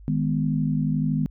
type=chord; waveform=sine; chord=G# minor; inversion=second; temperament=just; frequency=155.74 / 207.7 / 249.2 Hz; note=D#3 / G#3 / B3; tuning=+2 / 0 / +16 cents; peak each=-23 / -27 / -26 dBFS; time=0.08-1.26 s; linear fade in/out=0 ms; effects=added 50 Hz sine -42 dBFS peak until 1.3 s